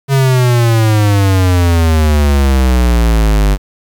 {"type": "exponential sweep", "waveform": "square", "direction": "down", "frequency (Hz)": [138.59, 48.78], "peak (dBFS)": -8, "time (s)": [0.08, 3.58], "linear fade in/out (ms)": 50, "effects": ["7-bit"]}